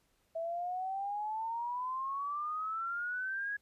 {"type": "exponential sweep", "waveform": "sine", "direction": "up", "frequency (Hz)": [651, 1676], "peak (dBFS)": -34, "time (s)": [0.35, 3.57], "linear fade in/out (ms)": 10, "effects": ["pink hiss -74 dBFS RMS until 3.61 s", "resampled to 32000 Hz"]}